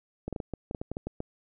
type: clicks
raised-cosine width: 2 ms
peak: -20 dBFS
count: 12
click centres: 0.28 / 0.327 / 0.362 / 0.402 / 0.537 / 0.711 / 0.748 / 0.815 / 0.916 / 0.969 / 1.07 / 1.204 s
effects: none